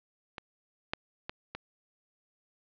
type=clicks; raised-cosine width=0.3 ms; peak=-23 / -14 / -20 / -22 dBFS; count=4; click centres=0.382 / 0.935 / 1.295 / 1.55 s; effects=resampled to 11025 Hz + 8-bit